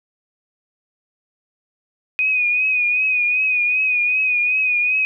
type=tone with vibrato; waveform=sine; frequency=2489 Hz; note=D#7; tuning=in tune; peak=-15 dBFS; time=2.19-5.05 s; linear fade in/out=0 ms; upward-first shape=triangle; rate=2.6 Hz; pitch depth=55 cents each way; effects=none